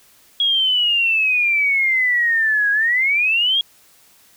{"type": "exponential two-way sweep", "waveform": "sine", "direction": "down then up", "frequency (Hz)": [3322, 1639, 3322], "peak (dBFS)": -14, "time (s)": [0.4, 3.61], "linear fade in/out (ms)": 2, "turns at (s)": 2.71, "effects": ["white hiss -52 dBFS RMS until 4.36 s"]}